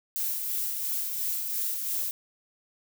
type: noise with tremolo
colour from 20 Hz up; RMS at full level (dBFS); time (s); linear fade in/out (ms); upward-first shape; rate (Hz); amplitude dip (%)
violet; -29; 0.16-2.11; 0; sine; 2.9; 35
effects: none